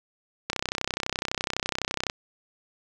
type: click train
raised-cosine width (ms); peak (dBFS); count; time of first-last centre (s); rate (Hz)
0.2; -9; 52; 0.5-2.099; 31.9
effects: none